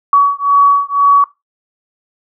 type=beating tone pair; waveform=sine; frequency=1130 / 1132 Hz; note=C#6 / C#6; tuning=+33 / +36 cents; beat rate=2 Hz; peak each=-10 dBFS; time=0.13-1.24 s; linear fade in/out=2 ms; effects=noise-tail reverb RT60 0.2 s tail -18 dB re dry